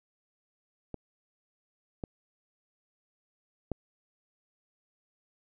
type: clicks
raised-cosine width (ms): 2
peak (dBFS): -24 / -22 / -18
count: 3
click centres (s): 0.943 / 2.038 / 3.717
effects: none